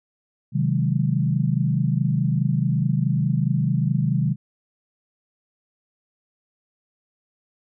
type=chord; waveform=sine; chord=Ab dominant seventh; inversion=first; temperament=equal; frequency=130.81 / 155.56 / 185 / 207.7 Hz; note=C3 / Eb3 / Gb3 / Ab3; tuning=0 / 0 / 0 / 0 cents; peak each=-22 / -22 / -26 / -28 dBFS; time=0.52-4.36 s; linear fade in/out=50 ms; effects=none